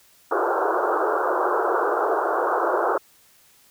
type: band-pass noise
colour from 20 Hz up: pink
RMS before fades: -22 dBFS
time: 0.31-2.98 s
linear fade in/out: 5 ms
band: 340 to 1500 Hz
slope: 96 dB/octave
effects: white hiss -56 dBFS RMS until 3.7 s